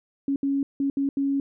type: tone bursts at uneven times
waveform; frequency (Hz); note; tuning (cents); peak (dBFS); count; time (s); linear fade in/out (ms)
sine; 277; C#4; -1; -21; 5; 0.28-0.36 / 0.43-0.63 / 0.8-0.9 / 0.97-1.09 / 1.17-1.4; 2
effects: none